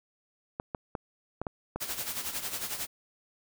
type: clicks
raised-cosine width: 1 ms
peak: -19 dBFS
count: 6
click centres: 0.599 / 0.748 / 0.952 / 1.416 / 1.468 / 1.76 s
type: noise with tremolo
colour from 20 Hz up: white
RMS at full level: -33 dBFS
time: 1.8-2.87 s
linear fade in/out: 20 ms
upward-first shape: sine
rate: 11 Hz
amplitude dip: 65%
effects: none